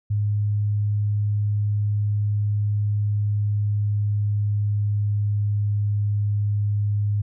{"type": "tone with pitch glide", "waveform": "sine", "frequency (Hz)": [103.83, 103.23], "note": ["G#2", "G#2"], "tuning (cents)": [0, -10], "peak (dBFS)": -19, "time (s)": [0.1, 7.22], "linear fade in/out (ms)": 10, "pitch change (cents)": -10, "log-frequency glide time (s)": [2.82, 5.97], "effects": []}